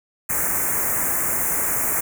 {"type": "band-stop noise", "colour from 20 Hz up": "white", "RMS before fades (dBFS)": -22, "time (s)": [0.29, 2.01], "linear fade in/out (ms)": 10, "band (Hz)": [2200, 6700], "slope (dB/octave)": 48, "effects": []}